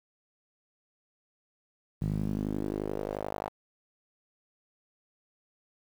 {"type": "tone with band-pass filter sweep", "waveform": "sawtooth", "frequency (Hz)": 51.4, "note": "G#1", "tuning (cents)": -17, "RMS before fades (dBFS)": -33, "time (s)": [2.01, 3.49], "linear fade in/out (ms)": 10, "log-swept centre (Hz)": [150, 820], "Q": 2.3, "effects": ["9-bit"]}